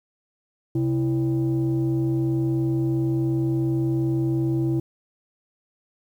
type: tone pair together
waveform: sine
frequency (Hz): 130.92 / 329.9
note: C3 / E4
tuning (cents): +1 / +1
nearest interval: octave + major third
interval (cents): 1600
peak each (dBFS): -21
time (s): 0.75-4.8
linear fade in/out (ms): 5
effects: tanh soft clip ceiling -16 dBFS + 9-bit